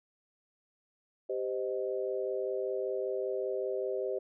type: chord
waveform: sine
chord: C minor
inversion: second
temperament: equal with one note detuned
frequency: 392 / 517.2 / 622.3 Hz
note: G4 / C5 / Eb5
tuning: 0 / -20 / 0 cents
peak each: -34 / -35 / -38 dBFS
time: 1.29-4.19 s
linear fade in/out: 10 ms
effects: none